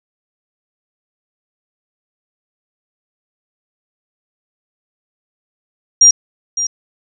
sine tone with echo, 5700 Hz, F8, 34 cents sharp, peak -3 dBFS, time 6.01-6.11 s, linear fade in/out 5 ms, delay 560 ms, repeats 1, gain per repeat -12 dB, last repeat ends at 6.67 s, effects none

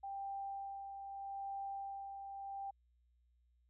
sine tone with tremolo, 789 Hz, G5, 11 cents sharp, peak -40 dBFS, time 0.03-2.71 s, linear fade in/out 10 ms, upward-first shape sine, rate 0.8 Hz, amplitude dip 45%, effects added 60 Hz sine -70 dBFS peak until 3.69 s

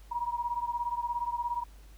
sine beating tone pair, 950 / 967 Hz, A#5 / B5, +33 / -37 cents, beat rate 17 Hz, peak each -32 / -34 dBFS, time 0.11-1.64 s, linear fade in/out 10 ms, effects added 50 Hz sine -49 dBFS peak until 1.97 s + pink hiss -61 dBFS RMS until 1.97 s

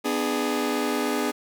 sawtooth chord, G# diminished, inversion first, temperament just, 249.2 / 299 / 415.3 Hz, B3 / D4 / G#4, +16 / +31 / 0 cents, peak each -24 dBFS, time 0.04-1.32 s, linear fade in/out 20 ms, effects 9-bit

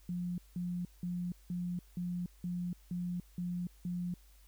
sine tone bursts, 177 Hz, F3, 23 cents sharp, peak -34 dBFS, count 9, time 0.09-4.14 s, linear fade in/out 2 ms, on 290 ms, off 180 ms, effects added 50 Hz sine -58 dBFS peak until 4.47 s + white hiss -67 dBFS RMS until 4.47 s

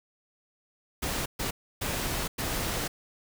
pink noise bursts at uneven times, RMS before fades -31 dBFS, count 4, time 1.02-1.26 / 1.39-1.51 / 1.81-2.28 / 2.38-2.88 s, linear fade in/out 10 ms, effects none

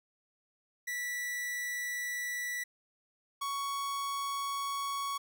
45% pulse tone pair in turn, 1955 / 1115.1 Hz, B6 / C#6, -18 / +10 cents, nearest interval minor seventh, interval 972 cents, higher first, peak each -34 / -33 dBFS, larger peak second, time 0.87-2.64 / 3.41-5.18 s, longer neither, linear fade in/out 10 ms, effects none

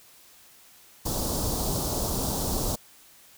pink band-stop noise, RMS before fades -28 dBFS, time 1.05-2.76 s, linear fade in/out 10 ms, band 1000 to 4300 Hz, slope 24 dB/octave, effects white hiss -54 dBFS RMS until 3.37 s

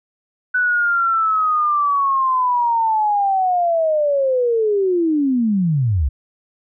sine linear sweep, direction down, 1496 to 60.2 Hz, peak -14 dBFS, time 0.54-6.09 s, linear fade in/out 10 ms, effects none

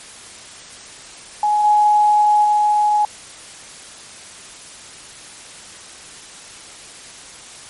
sine tone with level steps, 839 Hz, G#5, 17 cents sharp, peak -13 / -10 / -12 dBFS, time 1.43-3.05 s, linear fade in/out 2 ms, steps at 1.64 / 2.44 s, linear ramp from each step 10 ms, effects white hiss -38 dBFS RMS until 7.69 s + MP3 48 kbps

